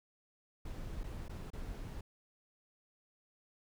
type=noise with dropouts; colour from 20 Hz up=brown; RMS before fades=-43 dBFS; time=0.65-2.01 s; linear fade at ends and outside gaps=5 ms; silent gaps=1.035-1.039 / 1.283-1.294 / 1.504-1.532 s; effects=none